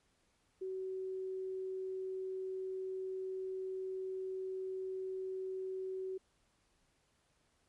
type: tone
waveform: sine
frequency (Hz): 377.3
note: F#4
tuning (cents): +34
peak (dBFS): -38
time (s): 0.61-6.18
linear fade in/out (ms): 10
effects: pink hiss -75 dBFS RMS until 7.68 s + resampled to 24000 Hz